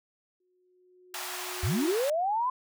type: tone with exponential growth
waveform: sine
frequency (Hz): 363.9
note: F#4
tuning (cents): -29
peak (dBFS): -32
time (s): 0.4-1.92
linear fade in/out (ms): 5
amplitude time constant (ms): 330
type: high-pass noise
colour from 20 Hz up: pink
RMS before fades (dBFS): -37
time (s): 1.14-2.1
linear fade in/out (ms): 2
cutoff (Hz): 640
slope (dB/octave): 96
type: linear sweep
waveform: sine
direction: up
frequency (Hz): 67.8 to 1038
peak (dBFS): -25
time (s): 1.63-2.5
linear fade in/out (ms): 5
effects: none